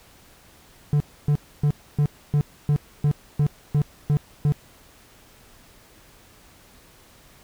triangle tone bursts, 146.83 Hz, D3, in tune, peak -14 dBFS, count 11, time 0.93-4.522 s, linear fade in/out 0 ms, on 72 ms, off 280 ms, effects pink hiss -52 dBFS RMS until 7.43 s

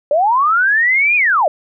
sine linear two-way sweep, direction up then down, 554.4 to 2489 to 554.4 Hz, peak -10 dBFS, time 0.11-1.48 s, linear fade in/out 2 ms, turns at 1.16 s, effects none

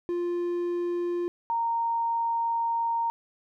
triangle / sine tone pair in turn, 349.2 / 925.8 Hz, F4 / A#5, 0 / -12 cents, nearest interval octave + perfect fourth, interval 1688 cents, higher second, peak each -24 dBFS, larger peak neither, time 0.09-1.28 / 1.5-3.1 s, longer second, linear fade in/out 0 ms, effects none

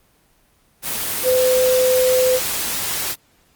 sine tone in noise, 509 Hz, C5, 48 cents flat, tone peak -13 dBFS, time 1.23-2.4 s, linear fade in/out 50 ms, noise white, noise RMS -23 dBFS, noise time 0.82-3.16 s, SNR +7 dB, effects pink hiss -58 dBFS RMS until 3.55 s + Opus 24 kbps

